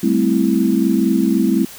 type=chord; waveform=sine; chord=A minor seventh; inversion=third; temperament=equal; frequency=196 / 220 / 261.6 / 329.6 Hz; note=G3 / A3 / C4 / E4; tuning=0 / 0 / 0 / 0 cents; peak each=-18 dBFS; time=0.03-1.65 s; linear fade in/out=5 ms; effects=white hiss -37 dBFS RMS until 1.78 s

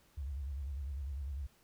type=tone with vibrato; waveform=sine; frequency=69.3 Hz; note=C#2; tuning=in tune; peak=-37 dBFS; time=0.17-1.47 s; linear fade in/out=10 ms; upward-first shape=square; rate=10 Hz; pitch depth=100 cents each way; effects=pink hiss -68 dBFS RMS until 1.63 s

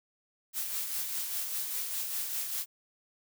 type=noise with tremolo; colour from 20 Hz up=blue; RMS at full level=-33 dBFS; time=0.53-2.66 s; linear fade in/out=50 ms; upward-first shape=sine; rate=5 Hz; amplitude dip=40%; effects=none

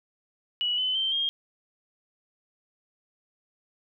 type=tone with pitch steps; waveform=sine; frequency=2934 / 3029 / 3126 / 3227 Hz; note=F#7 / F#7 / G7 / G7; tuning=-15 / +40 / -6 / +50 cents; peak=-24 dBFS; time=0.61-1.29 s; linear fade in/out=0 ms; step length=170 ms; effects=none

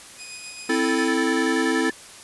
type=tone with tremolo; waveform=15% pulse; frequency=2489 Hz; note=D#7; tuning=in tune; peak=-28 dBFS; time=0.17-1.13 s; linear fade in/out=50 ms; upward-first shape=sine; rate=7.4 Hz; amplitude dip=35%
type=tone bursts; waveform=sine; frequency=1749 Hz; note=A6; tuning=11 cents flat; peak=-25 dBFS; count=13; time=0.69-1.912 s; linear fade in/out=10 ms; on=70 ms; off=26 ms
type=chord; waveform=square; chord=A minor; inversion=first; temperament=equal with one note detuned; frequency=261.6 / 328.7 / 440 Hz; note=C4 / E4 / A4; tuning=0 / -5 / 0 cents; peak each=-25 / -24 / -27 dBFS; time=0.69-1.9 s; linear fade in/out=5 ms
effects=white hiss -43 dBFS RMS until 2.23 s + resampled to 24000 Hz

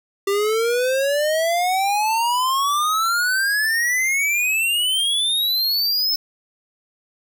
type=exponential sweep; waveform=square; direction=up; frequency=392 to 5300 Hz; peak=-18 dBFS; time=0.27-6.16 s; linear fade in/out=5 ms; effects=none

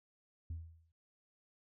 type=tone with exponential decay; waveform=sine; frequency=82.1 Hz; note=E2; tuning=6 cents flat; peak=-35 dBFS; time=0.5-0.92 s; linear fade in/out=5 ms; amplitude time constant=90 ms; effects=tanh soft clip ceiling -37 dBFS

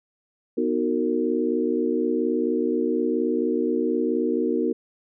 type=chord; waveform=sine; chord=B major seventh; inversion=none; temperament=equal with one note detuned; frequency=246.9 / 311.1 / 370 / 457.4 Hz; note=B3 / D#4 / F#4 / A#4; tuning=0 / 0 / 0 / -33 cents; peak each=-26 dBFS; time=0.57-4.73 s; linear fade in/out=10 ms; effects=none

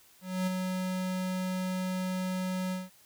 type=tone with ADSR envelope; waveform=square; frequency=185 Hz; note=F#3; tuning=in tune; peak=-27 dBFS; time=0.21-2.9 s; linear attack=260 ms; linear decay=13 ms; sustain=-4 dB; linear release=180 ms; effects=white hiss -60 dBFS RMS until 3.05 s

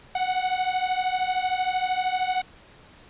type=beating tone pair; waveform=45% pulse; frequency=734 / 747 Hz; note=F#5 / F#5; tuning=-14 / +16 cents; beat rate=13 Hz; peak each=-26 dBFS; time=0.15-2.42 s; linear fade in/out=5 ms; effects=pink hiss -51 dBFS RMS until 3.09 s + resampled to 8000 Hz

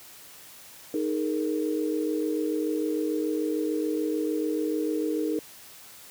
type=chord; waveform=sine; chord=D# suspended fourth; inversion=none; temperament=equal with one note detuned; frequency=311.1 / 419.4 / 466.2 Hz; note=D#4 / G#4 / A#4; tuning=0 / +17 / 0 cents; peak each=-27 / -31 / -31 dBFS; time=0.94-5.39 s; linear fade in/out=2 ms; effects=white hiss -48 dBFS RMS until 6.1 s + high-pass 60 Hz 12 dB/octave

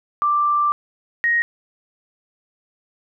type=tone pair in turn; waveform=sine; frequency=1178 / 1875.9 Hz; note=D6 / A#6; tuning=+5 / +10 cents; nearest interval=minor sixth; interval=805 cents; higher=second; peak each=-15 dBFS; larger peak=neither; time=0.22-0.72 / 1.24-1.42 s; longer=first; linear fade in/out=0 ms; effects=none

